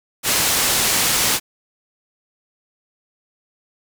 white low-pass noise, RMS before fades -18 dBFS, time 0.23-1.4 s, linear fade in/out 50 ms, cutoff 11000 Hz, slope 12 dB/octave, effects none

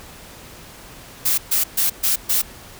blue noise bursts, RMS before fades -18 dBFS, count 5, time 1.25-2.42 s, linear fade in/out 10 ms, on 130 ms, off 130 ms, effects pink hiss -41 dBFS RMS until 2.79 s

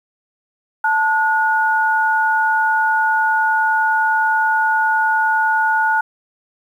sine tone pair together, 879.7 / 1450 Hz, A5 / F#6, -1 / -35 cents, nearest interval major sixth, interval 866 cents, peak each -16 dBFS, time 0.84-6.01 s, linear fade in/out 5 ms, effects 8-bit

